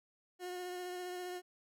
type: tone with vibrato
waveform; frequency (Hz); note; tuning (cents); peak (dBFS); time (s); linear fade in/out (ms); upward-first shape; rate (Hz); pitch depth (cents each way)
30% pulse; 360.3; F#4; -46; -38; 0.39-1.42; 50; sine; 15; 16
effects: none